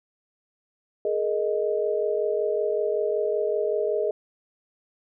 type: chord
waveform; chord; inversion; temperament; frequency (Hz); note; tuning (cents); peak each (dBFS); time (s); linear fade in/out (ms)
sine; Ab suspended second; none; equal with one note detuned; 420.9 / 466.2 / 622.3; Ab4 / Bb4 / Eb5; +23 / 0 / 0; -25 / -28 / -27; 1.05-4.11; 2
effects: none